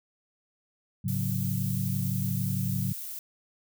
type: chord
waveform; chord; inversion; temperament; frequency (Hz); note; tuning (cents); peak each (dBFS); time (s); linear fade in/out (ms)
sine; F# minor; first; equal with one note detuned; 107.24 / 138.59 / 185; A2 / C#3 / F#3; -44 / 0 / 0; -31; 1.04-2.93; 10
type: noise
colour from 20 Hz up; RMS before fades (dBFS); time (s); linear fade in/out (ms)
violet; -38; 1.08-3.19; 2
effects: none